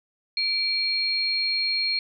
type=tone pair together; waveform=sine; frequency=2328 / 4260 Hz; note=D7 / C8; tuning=-16 / +30 cents; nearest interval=minor seventh; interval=1046 cents; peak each=-28 / -23 dBFS; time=0.37-1.99 s; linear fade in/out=2 ms; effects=none